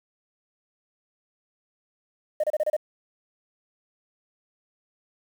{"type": "tone bursts", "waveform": "sine", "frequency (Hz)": 610, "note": "D#5", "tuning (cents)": -34, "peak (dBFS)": -19, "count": 6, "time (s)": [2.4, 2.766], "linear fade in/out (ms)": 5, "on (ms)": 36, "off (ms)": 30, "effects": ["tanh soft clip ceiling -17 dBFS", "8-bit"]}